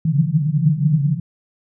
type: band-pass noise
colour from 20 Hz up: pink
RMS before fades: -17 dBFS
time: 0.05-1.2 s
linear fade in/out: 5 ms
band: 140 to 170 Hz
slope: 96 dB/octave
effects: none